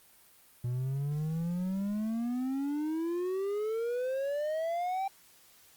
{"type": "exponential sweep", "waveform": "triangle", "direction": "up", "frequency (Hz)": [120, 788], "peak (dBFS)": -28, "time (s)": [0.64, 5.08], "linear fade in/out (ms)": 5, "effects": ["white hiss -60 dBFS RMS until 5.76 s", "Opus 32 kbps"]}